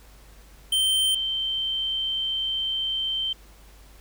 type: tone pair in turn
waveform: square / sine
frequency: 3116 / 3116 Hz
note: G7 / G7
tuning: -11 / -11 cents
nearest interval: unison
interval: 0 cents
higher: neither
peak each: -20 / -24 dBFS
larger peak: first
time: 0.72-1.15 / 1.15-3.33 s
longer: second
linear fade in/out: 5 ms
effects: added 50 Hz sine -48 dBFS peak until 4 s + pink hiss -54 dBFS RMS until 4 s